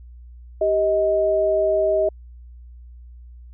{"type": "tone pair together", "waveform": "sine", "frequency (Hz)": [392, 630.4], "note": ["G4", "D#5"], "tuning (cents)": [0, 23], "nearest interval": "minor sixth", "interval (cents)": 823, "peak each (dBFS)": [-22, -17], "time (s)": [0.61, 2.09], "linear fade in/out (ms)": 5, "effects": ["added 60 Hz sine -39 dBFS peak until 3.53 s"]}